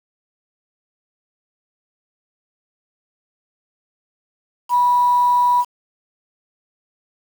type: tone with quantisation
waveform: sine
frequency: 977 Hz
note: B5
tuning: 19 cents flat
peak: -12 dBFS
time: 4.69-5.65 s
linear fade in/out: 50 ms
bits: 6
effects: none